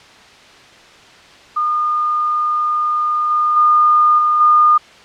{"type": "tone with level steps", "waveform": "sine", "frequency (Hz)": 1218, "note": "D#6", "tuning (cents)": -37, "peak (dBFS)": [-14, -12, -8, -11, -7], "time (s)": [1.56, 4.78], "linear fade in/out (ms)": 10, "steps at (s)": [3.3, 3.56, 4.18, 4.4], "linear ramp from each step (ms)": 10, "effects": ["white hiss -42 dBFS RMS until 5.04 s", "low-pass 4000 Hz 12 dB/octave"]}